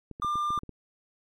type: clicks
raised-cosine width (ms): 3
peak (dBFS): -27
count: 8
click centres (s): 0.113 / 0.199 / 0.247 / 0.356 / 0.505 / 0.577 / 0.634 / 0.693
type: tone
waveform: triangle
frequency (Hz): 1196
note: D6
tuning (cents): +31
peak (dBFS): -24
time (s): 0.22-0.59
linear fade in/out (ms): 2
effects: MP3 64 kbps